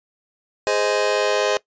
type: chord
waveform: sawtooth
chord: Ab major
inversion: none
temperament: just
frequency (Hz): 415.3 / 519.1 / 623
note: Ab4 / C5 / Eb5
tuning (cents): 0 / -14 / +2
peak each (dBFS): -18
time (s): 0.67-1.57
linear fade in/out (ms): 0
effects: noise-tail reverb RT60 0.1 s tail -20 dB re dry + resampled to 16000 Hz